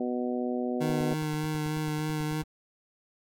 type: harmonic tone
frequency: 123.47 Hz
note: B2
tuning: in tune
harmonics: 2 / 3 / 4 / 5 / 6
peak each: -30 / -34 / -36 / -38 / -40 dBFS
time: 0-1.14 s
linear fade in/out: 5 ms
type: tone with vibrato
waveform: 25% pulse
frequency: 153.5 Hz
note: D#3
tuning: 23 cents flat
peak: -25 dBFS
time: 0.8-2.43 s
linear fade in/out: 20 ms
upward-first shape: sine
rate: 3.3 Hz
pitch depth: 15 cents each way
type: noise bursts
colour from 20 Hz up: brown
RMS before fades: -41 dBFS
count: 15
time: 0.89-2.439 s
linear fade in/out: 5 ms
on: 23 ms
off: 86 ms
effects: none